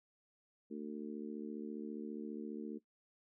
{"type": "harmonic tone", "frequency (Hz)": 74.8, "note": "D2", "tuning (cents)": 32, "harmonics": [3, 4, 5, 6], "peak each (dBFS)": [-44, -46, -48, -50], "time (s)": [0.7, 2.79], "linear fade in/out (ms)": 20, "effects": ["noise-tail reverb RT60 0.1 s tail -18 dB re dry"]}